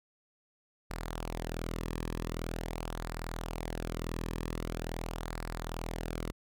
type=tone with flanger; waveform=sawtooth; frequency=41.2 Hz; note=E1; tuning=in tune; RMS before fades=-38 dBFS; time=0.9-6.32 s; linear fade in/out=10 ms; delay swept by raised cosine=0.31 to 1.41 ms; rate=0.44 Hz; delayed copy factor=-0.5; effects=none